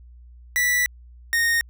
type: tone pair in turn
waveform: 45% pulse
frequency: 1962 / 1851.9 Hz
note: B6 / A#6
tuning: -12 / -12 cents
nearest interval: minor second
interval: 100 cents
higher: first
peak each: -18 dBFS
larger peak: neither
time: 0.56-0.86 / 1.33-1.61 s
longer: first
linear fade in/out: 0 ms
effects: added 60 Hz sine -43 dBFS peak until 1.69 s